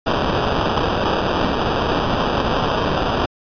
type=noise with sample-and-hold; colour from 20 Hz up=violet; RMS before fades=-19 dBFS; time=0.06-3.26 s; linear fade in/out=10 ms; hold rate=2100 Hz; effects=resampled to 11025 Hz